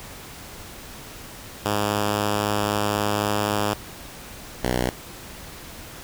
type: tone pair in turn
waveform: 5% pulse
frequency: 103.83 / 61.89 Hz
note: G#2 / B1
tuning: 0 / +4 cents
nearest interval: major sixth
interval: 896 cents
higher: first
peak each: -10 dBFS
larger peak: neither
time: 1.65-3.74 / 4.63-4.9 s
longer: first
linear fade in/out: 5 ms
effects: pink hiss -40 dBFS RMS until 6.03 s